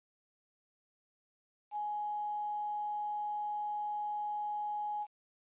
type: tone with quantisation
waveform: sine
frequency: 836 Hz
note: G#5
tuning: 11 cents sharp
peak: -34 dBFS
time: 1.71-5.07 s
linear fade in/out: 50 ms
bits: 10
effects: resampled to 8000 Hz